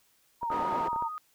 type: tone with vibrato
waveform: sine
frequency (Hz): 932.3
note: A#5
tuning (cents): 0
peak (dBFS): -29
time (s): 0.41-1.09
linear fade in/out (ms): 20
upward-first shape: triangle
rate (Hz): 8.7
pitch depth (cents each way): 49
type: clicks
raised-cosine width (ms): 1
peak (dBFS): -26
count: 11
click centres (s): 0.431 / 0.504 / 0.542 / 0.595 / 0.627 / 0.727 / 0.809 / 0.883 / 0.931 / 0.961 / 1.024
type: tone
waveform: sine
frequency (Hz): 1244.5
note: D#6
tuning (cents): 0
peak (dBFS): -35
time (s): 0.5-1.18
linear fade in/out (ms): 0
type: band-pass noise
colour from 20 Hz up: white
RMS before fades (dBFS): -36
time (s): 0.51-0.88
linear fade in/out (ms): 5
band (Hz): 240 to 730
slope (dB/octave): 12
effects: white hiss -67 dBFS RMS until 1.34 s